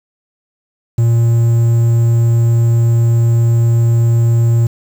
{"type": "tone with quantisation", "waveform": "triangle", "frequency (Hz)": 116.54, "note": "A#2", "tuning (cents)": 0, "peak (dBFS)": -6, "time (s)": [0.98, 4.67], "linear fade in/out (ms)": 5, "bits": 6, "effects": []}